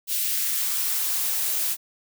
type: noise with high-pass filter sweep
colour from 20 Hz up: blue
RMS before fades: -25 dBFS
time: 0.07-1.77 s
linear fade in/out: 50 ms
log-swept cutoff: 2800 to 240 Hz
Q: 1.1
effects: none